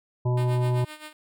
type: harmonic tone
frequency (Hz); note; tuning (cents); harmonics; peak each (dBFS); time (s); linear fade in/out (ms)
123.7; B2; +3; 1 / 3 / 5 / 7 / 8; -21 / -31 / -35 / -38 / -39; 0.25-0.85; 10
type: tone with tremolo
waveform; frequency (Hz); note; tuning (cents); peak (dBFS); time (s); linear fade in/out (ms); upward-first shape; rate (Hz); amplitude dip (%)
5% pulse; 305.7; D#4; -30; -26; 0.37-1.13; 5; sine; 7.7; 75
effects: none